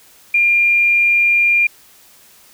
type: tone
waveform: sine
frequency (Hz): 2400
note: D7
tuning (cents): +37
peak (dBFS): -10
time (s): 0.34-1.67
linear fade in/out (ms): 5
effects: white hiss -47 dBFS RMS until 2.53 s